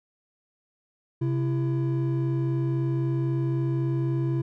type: tone pair together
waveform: triangle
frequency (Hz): 132.9 / 334.9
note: C3 / E4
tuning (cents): +27 / +27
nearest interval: octave + major third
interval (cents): 1600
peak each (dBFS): -22 / -27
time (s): 1.21-4.42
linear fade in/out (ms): 10
effects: none